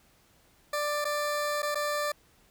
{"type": "tone with dropouts", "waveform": "20% pulse", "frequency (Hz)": 590, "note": "D5", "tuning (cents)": 8, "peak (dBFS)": -23, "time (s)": [0.73, 2.12], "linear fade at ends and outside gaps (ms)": 5, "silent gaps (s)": [[1.045, 1.051], [1.621, 1.628], [1.747, 1.754]], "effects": ["pink hiss -63 dBFS RMS until 2.5 s"]}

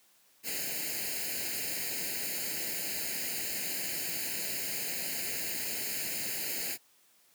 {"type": "noise with comb filter", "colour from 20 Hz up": "white", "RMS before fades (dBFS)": -35, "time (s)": [0.43, 6.78], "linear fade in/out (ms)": 50, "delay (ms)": 0.43, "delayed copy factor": 0.95, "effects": ["white hiss -65 dBFS RMS until 7.34 s", "high-pass 150 Hz 12 dB/octave"]}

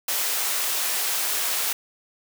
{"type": "high-pass noise", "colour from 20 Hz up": "white", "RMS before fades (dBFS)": -25, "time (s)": [0.08, 1.73], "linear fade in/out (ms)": 5, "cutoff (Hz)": 500, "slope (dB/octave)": 12, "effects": []}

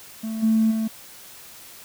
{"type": "tone with level steps", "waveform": "triangle", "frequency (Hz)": 221.3, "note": "A3", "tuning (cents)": 10, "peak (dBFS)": [-24, -12, -19], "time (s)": [0.23, 0.88], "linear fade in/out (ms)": 10, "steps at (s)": [0.42, 0.7], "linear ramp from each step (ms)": 20, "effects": ["tanh soft clip ceiling -13 dBFS", "white hiss -44 dBFS RMS until 1.84 s"]}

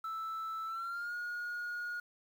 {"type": "tone with pitch glide", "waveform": "sine", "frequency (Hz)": [1318.5, 1437.8], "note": ["E6", "F6"], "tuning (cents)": [0, 50], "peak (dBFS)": -34, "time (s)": [0.04, 2], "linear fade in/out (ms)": 5, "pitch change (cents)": 150, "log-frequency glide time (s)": [0.66, 1.14], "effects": ["tanh soft clip ceiling -36 dBFS", "10-bit"]}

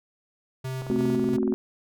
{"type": "tone with tremolo", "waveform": "square", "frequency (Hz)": 130.6, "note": "C3", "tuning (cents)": -3, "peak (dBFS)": -30, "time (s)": [0.64, 1.37], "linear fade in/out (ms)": 10, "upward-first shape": "square", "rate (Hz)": 2.9, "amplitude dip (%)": 40}
{"type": "click train", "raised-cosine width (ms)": 1, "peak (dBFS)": -24, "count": 16, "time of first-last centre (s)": [0.82, 1.524], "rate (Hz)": 21.3}
{"type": "chord", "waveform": "sine", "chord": "F# diminished", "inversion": "first", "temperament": "equal", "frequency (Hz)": [220, 261.6, 370], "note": ["A3", "C4", "F#4"], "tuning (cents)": [0, 0, 0], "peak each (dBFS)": -26, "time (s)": [0.9, 1.54], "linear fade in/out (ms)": 0}
{"effects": []}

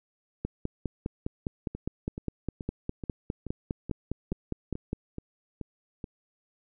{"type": "two click trains", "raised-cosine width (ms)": 3, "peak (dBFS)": [-23, -17], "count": [11, 23], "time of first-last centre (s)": [[1.75, 6.042], [0.45, 4.931]], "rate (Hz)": [2.33, 4.91], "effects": []}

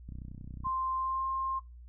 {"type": "click train", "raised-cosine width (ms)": 5, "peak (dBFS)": -32, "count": 19, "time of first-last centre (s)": [0.09, 0.669], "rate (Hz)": 31.1}
{"type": "tone with pitch glide", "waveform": "sine", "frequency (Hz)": [1046.5, 1061.1], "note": ["C6", "C6"], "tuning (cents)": [0, 24], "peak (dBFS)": -30, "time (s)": [0.64, 1.6], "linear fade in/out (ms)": 20, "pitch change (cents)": 24, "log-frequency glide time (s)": [0.97, 1.26]}
{"effects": ["noise-tail reverb RT60 0.2 s tail -19 dB re dry", "added 60 Hz sine -47 dBFS peak until 1.88 s"]}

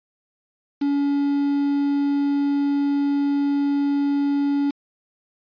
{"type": "tone with quantisation", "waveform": "triangle", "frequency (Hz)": 283.5, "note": "C#4", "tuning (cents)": 39, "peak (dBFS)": -16, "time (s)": [0.81, 4.71], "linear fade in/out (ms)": 10, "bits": 6, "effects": ["resampled to 11025 Hz"]}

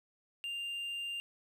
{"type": "tone", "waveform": "triangle", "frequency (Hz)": 2794, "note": "F7", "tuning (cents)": 0, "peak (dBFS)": -35, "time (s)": [0.44, 1.2], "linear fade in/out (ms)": 0, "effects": []}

